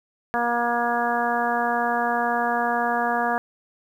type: harmonic tone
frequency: 238 Hz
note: A#3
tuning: 36 cents sharp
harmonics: 1 / 2 / 3 / 4 / 5 / 6 / 7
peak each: -30 / -30 / -24 / -28 / -30 / -32 / -28 dBFS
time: 0.34-3.38 s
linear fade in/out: 0 ms
effects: 9-bit